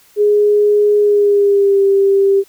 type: tone with pitch glide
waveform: sine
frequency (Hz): 415.3 to 393.8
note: G#4 to G4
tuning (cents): 0 to +8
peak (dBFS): -8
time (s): 0.16-2.44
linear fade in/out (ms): 50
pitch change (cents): -92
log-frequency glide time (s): 0.99-1.83
effects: white hiss -49 dBFS RMS until 2.48 s